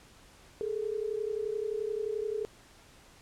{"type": "tone pair together", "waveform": "sine", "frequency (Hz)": [415.3, 446.8], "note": ["G#4", "A4"], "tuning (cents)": [0, 27], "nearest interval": "minor second", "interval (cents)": 127, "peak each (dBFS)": [-33, -34], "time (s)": [0.61, 2.45], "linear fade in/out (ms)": 0, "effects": ["pink hiss -57 dBFS RMS until 3.21 s", "low-pass 10000 Hz 12 dB/octave"]}